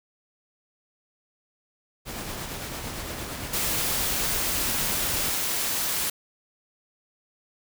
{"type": "noise with tremolo", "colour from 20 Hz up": "pink", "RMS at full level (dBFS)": -33, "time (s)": [2.05, 5.33], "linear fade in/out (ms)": 50, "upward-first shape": "sine", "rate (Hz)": 8.8, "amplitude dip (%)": 30}
{"type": "noise", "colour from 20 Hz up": "white", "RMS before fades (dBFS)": -27, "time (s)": [3.53, 6.1], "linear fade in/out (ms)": 5}
{"effects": []}